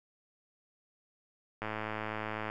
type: click train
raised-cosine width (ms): 0.5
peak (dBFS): -21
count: 96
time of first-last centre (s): 1.62-2.5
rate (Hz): 108
effects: none